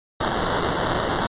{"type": "noise with sample-and-hold", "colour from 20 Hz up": "violet", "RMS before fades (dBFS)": -23, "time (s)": [0.2, 1.27], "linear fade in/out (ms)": 10, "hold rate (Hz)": 2450, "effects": ["resampled to 8000 Hz"]}